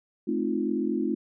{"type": "chord", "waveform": "sine", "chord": "F dominant seventh", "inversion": "first", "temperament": "equal with one note detuned", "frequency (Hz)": [216.8, 261.6, 311.1, 349.2], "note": ["A3", "C4", "Eb4", "F4"], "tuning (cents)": [-25, 0, 0, 0], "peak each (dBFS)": -30, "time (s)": [0.27, 1.15], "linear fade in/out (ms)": 10, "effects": []}